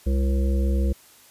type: harmonic tone with a mistuned harmonic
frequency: 67.5 Hz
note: C#2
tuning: 45 cents flat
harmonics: 1 / 3 / 5 / 7 / 8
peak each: -19 / -29 / -33 / -36 / -37 dBFS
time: 0.06-0.93 s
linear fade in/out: 10 ms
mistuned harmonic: 1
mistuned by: -51 cents
effects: white hiss -52 dBFS RMS until 1.3 s + resampled to 32000 Hz